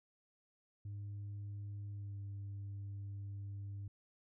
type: tone with pitch glide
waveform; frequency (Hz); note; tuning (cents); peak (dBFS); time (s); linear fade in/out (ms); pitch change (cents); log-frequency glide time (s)
sine; 101.8 to 99.99; G#2 to G2; -34 to +35; -40; 0.85-3.88; 5; -31; 1.91-2.18
effects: tanh soft clip ceiling -41 dBFS